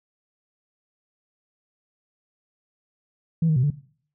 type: tone with pitch steps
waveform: sine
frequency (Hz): 163.5 / 156 / 125.9 / 145.4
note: E3 / D#3 / B2 / D3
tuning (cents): -14 / +5 / +34 / -17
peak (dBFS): -16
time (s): 3.42-3.704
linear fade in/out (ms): 5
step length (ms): 71
effects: noise-tail reverb RT60 0.5 s tail -18 dB re dry + tanh soft clip ceiling -13 dBFS